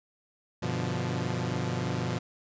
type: chord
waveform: sawtooth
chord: G dominant seventh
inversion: none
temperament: equal with one note detuned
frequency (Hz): 96.99 / 123.47 / 146.83 / 174.61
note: G2 / B2 / D3 / F3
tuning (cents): -18 / 0 / 0 / 0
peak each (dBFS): -33 / -28 / -33 / -30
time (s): 0.62-2.19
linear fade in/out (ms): 10
effects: resampled to 16000 Hz